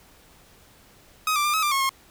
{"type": "tone with pitch steps", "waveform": "sawtooth", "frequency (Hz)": [1261, 1177, 1196, 1280, 1187, 1090, 1076], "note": ["D#6", "D6", "D6", "D#6", "D6", "C#6", "C6"], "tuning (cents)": [23, 3, 31, 49, 18, -29, 48], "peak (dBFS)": -17, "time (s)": [1.27, 1.893], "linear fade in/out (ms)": 2, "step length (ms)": 89, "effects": ["pink hiss -54 dBFS RMS until 2.1 s"]}